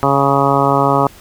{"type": "harmonic tone", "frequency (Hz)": 138.9, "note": "C#3", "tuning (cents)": 4, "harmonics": [1, 2, 3, 4, 5, 6, 7, 8, 9], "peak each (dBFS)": [-19, -19, -19, -19, -19, -19, -19, -19, -19], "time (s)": [0.03, 1.07], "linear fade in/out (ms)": 0, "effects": ["pink hiss -41 dBFS RMS until 1.2 s"]}